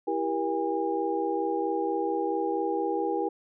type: tone cluster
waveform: sine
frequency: 328.7 / 393.1 / 476.3 / 812 Hz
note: E4 / G4 / A#4 / G#5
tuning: -5 / +5 / +37 / -39 cents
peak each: -31 dBFS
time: 0.07-3.29 s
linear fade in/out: 10 ms
effects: none